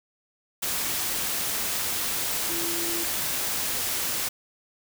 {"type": "tone in noise", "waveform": "sine", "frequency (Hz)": 338.6, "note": "E4", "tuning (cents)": 46, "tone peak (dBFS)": -33, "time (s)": [2.49, 3.04], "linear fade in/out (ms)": 10, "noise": "white", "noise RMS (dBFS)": -28, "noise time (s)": [0.62, 4.29], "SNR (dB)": -8, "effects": []}